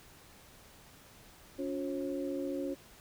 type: tone cluster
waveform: sine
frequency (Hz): 282.1 / 356.6 / 541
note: C#4 / F4 / C#5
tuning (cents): +30 / +36 / -42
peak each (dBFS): -36 / -39 / -39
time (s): 1.58-2.75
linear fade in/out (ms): 20
effects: pink hiss -57 dBFS RMS until 3 s